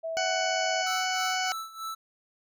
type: tone with pitch glide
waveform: sine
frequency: 653 to 648.5 Hz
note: E5 to E5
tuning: -17 to -28 cents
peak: -30 dBFS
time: 0.03-0.83 s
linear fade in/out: 20 ms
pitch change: -11 cents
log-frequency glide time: 0.26-0.67 s
type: harmonic tone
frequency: 745 Hz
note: F#5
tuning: 12 cents sharp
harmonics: 1 / 2 / 3 / 4 / 6 / 7 / 8 / 9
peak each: -30 / -33 / -35 / -36 / -38 / -38 / -39 / -40 dBFS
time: 0.17-1.52 s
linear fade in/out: 0 ms
type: tone with tremolo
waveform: square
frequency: 1318.5 Hz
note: E6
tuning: in tune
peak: -33 dBFS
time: 0.86-1.95 s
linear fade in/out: 10 ms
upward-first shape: sine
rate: 3.2 Hz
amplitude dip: 80%
effects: none